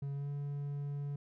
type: tone with pitch glide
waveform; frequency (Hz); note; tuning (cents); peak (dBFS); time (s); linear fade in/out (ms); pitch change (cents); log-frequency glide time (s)
triangle; 140 to 143.02; C#3 to D3; +18 to -46; -34; 0.02-1.16; 5; +36; 0.13-0.29
effects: none